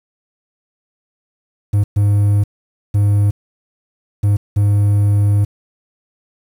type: tone bursts at uneven times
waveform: triangle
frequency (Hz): 102.3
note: G#2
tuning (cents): -26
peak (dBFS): -8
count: 5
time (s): 1.73-1.84 / 1.96-2.44 / 2.94-3.31 / 4.23-4.37 / 4.56-5.45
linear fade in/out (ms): 10
effects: 7-bit